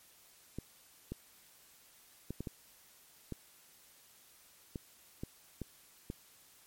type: clicks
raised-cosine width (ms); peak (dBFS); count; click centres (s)
3; -26; 10; 0.586 / 1.12 / 2.306 / 2.406 / 2.472 / 3.323 / 4.758 / 5.235 / 5.617 / 6.101
effects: white hiss -62 dBFS RMS until 6.66 s + MP3 64 kbps